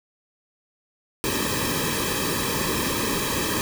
pink noise with comb filter, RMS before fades -25 dBFS, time 1.24-3.61 s, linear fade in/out 0 ms, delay 1.4 ms, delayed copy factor -0.85, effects none

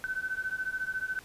sine beating tone pair, 1515 / 1529 Hz, F#6 / G6, +40 / -44 cents, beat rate 14 Hz, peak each -34 / -34 dBFS, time 0.04-1.19 s, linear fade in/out 0 ms, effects pink hiss -53 dBFS RMS until 1.24 s + resampled to 32000 Hz

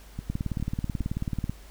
two click trains, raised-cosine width 5 ms, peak -16 / -20 dBFS, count 23 / 3, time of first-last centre 0.3-1.496 / 0.19-1.01 s, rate 18.4 / 2.44 Hz, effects added 50 Hz sine -46 dBFS peak until 1.7 s + pink hiss -53 dBFS RMS until 1.7 s

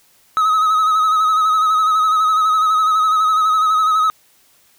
triangle tone with vibrato, 1274 Hz, D#6, 41 cents sharp, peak -10 dBFS, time 0.37-4.1 s, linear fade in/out 0 ms, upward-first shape sine, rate 12 Hz, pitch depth 41 cents each way, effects white hiss -54 dBFS RMS until 4.78 s

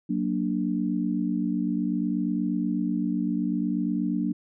sine chord, Gb augmented, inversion none, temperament equal, 185 / 233.1 / 293.7 Hz, Gb3 / Bb3 / D4, 0 / 0 / 0 cents, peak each -28 dBFS, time 0.09-4.33 s, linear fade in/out 10 ms, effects none

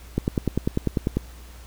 click train, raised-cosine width 3 ms, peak -8 dBFS, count 11, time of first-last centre 0.18-1.17 s, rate 10.1 Hz, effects added 60 Hz sine -41 dBFS peak until 1.66 s + pink hiss -49 dBFS RMS until 1.66 s

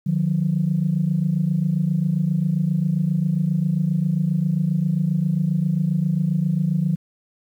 sine tone pair together, 152.72 / 180.2 Hz, D#3 / F#3, -32 / -45 cents, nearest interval minor third, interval 287 cents, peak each -20 dBFS, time 0.06-6.96 s, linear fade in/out 10 ms, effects tanh soft clip ceiling -10 dBFS + 9-bit

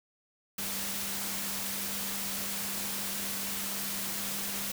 sine tone in noise, 198.1 Hz, G3, 18 cents sharp, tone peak -44 dBFS, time 0.58-4.72 s, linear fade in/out 5 ms, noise white, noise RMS -35 dBFS, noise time 0.58-4.72 s, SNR -12 dB, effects none

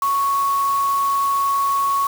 sine tone in noise, 1108.7 Hz, C#6, in tune, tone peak -16 dBFS, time 0.02-2.07 s, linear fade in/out 2 ms, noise white, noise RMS -34 dBFS, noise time 0.02-2.07 s, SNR +15 dB, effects none

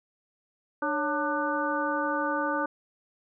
harmonic tone with a mistuned harmonic, 298 Hz, D4, 25 cents sharp, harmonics 1 / 2 / 3 / 4 / 5, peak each -32 / -32 / -32 / -32 / -32 dBFS, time 0.82-2.66 s, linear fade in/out 5 ms, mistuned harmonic 2, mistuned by -110 cents, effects none

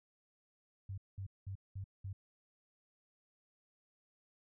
sine tone bursts, 97 Hz, G2, 18 cents flat, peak -40 dBFS, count 5, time 0.89-2.13 s, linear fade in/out 5 ms, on 88 ms, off 200 ms, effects none

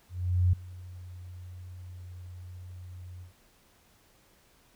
sine tone with ADSR envelope, 90.1 Hz, F#2, 45 cents flat, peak -19 dBFS, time 0.09-3.33 s, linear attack 440 ms, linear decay 5 ms, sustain -22 dB, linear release 120 ms, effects pink hiss -63 dBFS RMS until 4.75 s

